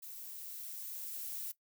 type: noise with level ramp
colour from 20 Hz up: violet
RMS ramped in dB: -48 to -41 dBFS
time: 0.02-1.52 s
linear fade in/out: 10 ms
effects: noise-tail reverb RT60 0.1 s tail -17 dB re dry